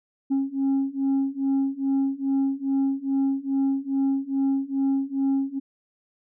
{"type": "beating tone pair", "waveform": "sine", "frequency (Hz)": [270.9, 273.3], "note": ["C#4", "C#4"], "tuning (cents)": [-40, -24], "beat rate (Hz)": 2.4, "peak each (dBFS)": [-23, -22], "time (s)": [0.3, 5.6], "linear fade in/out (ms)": 20, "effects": ["tanh soft clip ceiling -18 dBFS"]}